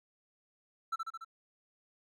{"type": "tone with echo", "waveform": "triangle", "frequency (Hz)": 1332, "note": "E6", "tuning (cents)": 18, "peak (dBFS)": -29, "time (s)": [0.92, 0.96], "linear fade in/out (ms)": 10, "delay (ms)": 72, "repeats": 4, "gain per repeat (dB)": -3, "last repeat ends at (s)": 1.248, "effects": []}